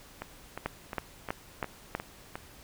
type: two click trains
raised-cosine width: 0.5 ms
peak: -21 / -15 dBFS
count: 7 / 5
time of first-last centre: 0.22-2.355 / 0.66-1.95 s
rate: 2.81 / 3.1 Hz
effects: pink hiss -53 dBFS RMS until 2.63 s